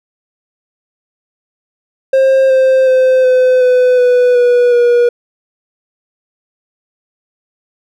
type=tone with pitch steps; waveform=triangle; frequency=532 / 524.4 / 516.9 / 509.4 / 502.1 / 494.9 / 487.8 / 480.9 Hz; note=C5 / C5 / C5 / C5 / B4 / B4 / B4 / B4; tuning=+29 / +4 / -21 / -46 / +29 / +4 / -21 / -46 cents; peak=-4 dBFS; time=2.13-5.09 s; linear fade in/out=5 ms; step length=370 ms; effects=none